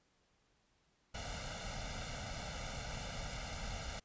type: noise with comb filter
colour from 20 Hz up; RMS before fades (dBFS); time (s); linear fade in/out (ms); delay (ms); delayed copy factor
pink; -43; 1.14-4; 10; 1.4; +0.85
effects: pink hiss -75 dBFS RMS until 4.04 s + resampled to 16000 Hz